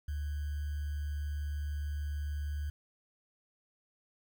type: tone with sample-and-hold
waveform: sine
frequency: 73.42 Hz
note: D2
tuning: in tune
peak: -33 dBFS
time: 0.08-2.7 s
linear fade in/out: 5 ms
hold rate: 1575 Hz
effects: none